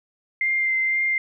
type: tone with vibrato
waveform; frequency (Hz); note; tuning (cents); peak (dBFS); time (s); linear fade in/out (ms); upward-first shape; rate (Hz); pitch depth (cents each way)
sine; 2093; C7; 0; -19; 0.41-1.18; 2; sine; 2; 14
effects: none